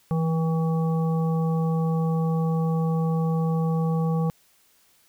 harmonic tone with a mistuned harmonic, 161.2 Hz, E3, 38 cents flat, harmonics 1 / 3 / 5 / 7, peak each -21 / -31 / -35 / -38 dBFS, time 0.11-4.3 s, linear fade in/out 0 ms, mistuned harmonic 1, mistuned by +28 cents, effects white hiss -61 dBFS RMS until 5.08 s

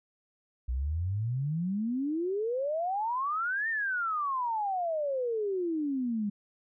sine exponential two-way sweep, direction up then down, 59.1 to 1847 to 199.4 Hz, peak -28 dBFS, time 0.68-6.3 s, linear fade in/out 10 ms, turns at 3.69 s, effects none

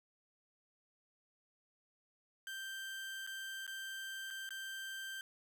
30% pulse tone with dropouts, 1568 Hz, G6, in tune, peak -40 dBFS, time 2.47-5.21 s, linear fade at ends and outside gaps 1 ms, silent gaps 3.266-3.273 / 3.666-3.677 / 4.304-4.308 / 4.491-4.506 s, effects none

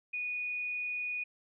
sine tone, 2467 Hz, D#7, 15 cents flat, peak -33 dBFS, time 0.13-1.24 s, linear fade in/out 10 ms, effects none

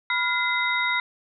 sine tone cluster, 987 / 1410 / 2050 / 3755 Hz, B5 / F6 / C7 / A#7, -1 / +16 / -36 / +12 cents, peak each -28 / -28 / -24 / -30 dBFS, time 0.1-1 s, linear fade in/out 2 ms, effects none

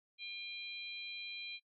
harmonic tone, 801 Hz, G5, 37 cents sharp, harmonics 3 / 4 / 5, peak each -45 / -49 / -47 dBFS, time 0.18-1.6 s, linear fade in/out 50 ms, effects noise-tail reverb RT60 0.1 s tail -22 dB re dry

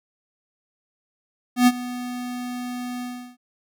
square tone with ADSR envelope, 246.9 Hz, B3, in tune, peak -11 dBFS, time 1.56-3.37 s, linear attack 110 ms, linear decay 43 ms, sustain -18 dB, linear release 350 ms, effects none

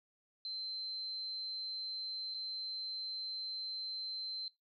sine tone with dropouts, 4100 Hz, C8, 36 cents flat, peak -39 dBFS, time 0.45-4.48 s, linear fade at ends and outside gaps 1 ms, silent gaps 2.34-2.345 s, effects noise-tail reverb RT60 0.2 s tail -22 dB re dry

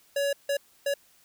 square tone bursts at uneven times, 563 Hz, C#5, 27 cents sharp, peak -25 dBFS, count 3, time 0.16-0.33 / 0.49-0.57 / 0.86-0.94 s, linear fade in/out 5 ms, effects white hiss -61 dBFS RMS until 1.24 s

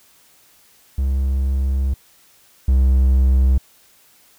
triangle tone pair in turn, 67 / 65.21 Hz, C2 / C2, +42 / -5 cents, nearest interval unison, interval 47 cents, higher first, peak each -14 / -9 dBFS, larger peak second, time 0.98-1.94 / 2.68-3.58 s, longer first, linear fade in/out 5 ms, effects white hiss -53 dBFS RMS until 4.38 s

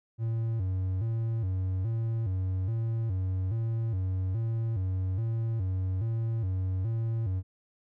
triangle tone with vibrato, 103 Hz, G#2, 14 cents flat, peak -25 dBFS, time 0.18-7.43 s, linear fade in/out 50 ms, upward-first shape square, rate 1.2 Hz, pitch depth 170 cents each way, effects none

